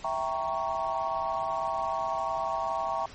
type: chord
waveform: sine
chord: E diminished seventh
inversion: none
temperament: equal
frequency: 659.3 / 784 / 932.3 / 1108.7 Hz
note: E5 / G5 / Bb5 / Db6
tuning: 0 / 0 / 0 / 0 cents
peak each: -33 dBFS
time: 0.04-3.06 s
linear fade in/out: 5 ms
effects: pink hiss -48 dBFS RMS until 3.14 s + MP3 32 kbps